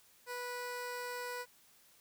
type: tone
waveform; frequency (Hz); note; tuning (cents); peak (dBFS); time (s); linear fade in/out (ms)
15% pulse; 491; B4; -10; -33; 0.26-1.46; 50
effects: white hiss -65 dBFS RMS until 2 s